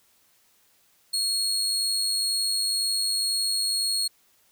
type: tone with amplitude modulation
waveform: 30% pulse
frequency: 4303 Hz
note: C8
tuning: 48 cents sharp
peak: -19 dBFS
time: 1.13-4.08 s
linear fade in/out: 10 ms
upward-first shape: sine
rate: 102 Hz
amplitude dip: 30%
effects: white hiss -63 dBFS RMS until 4.51 s